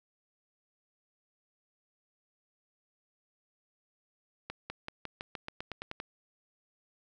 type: accelerating click train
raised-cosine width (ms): 0.3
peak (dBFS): -22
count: 12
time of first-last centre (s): 4.5-6.001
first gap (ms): 200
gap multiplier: 0.92
effects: none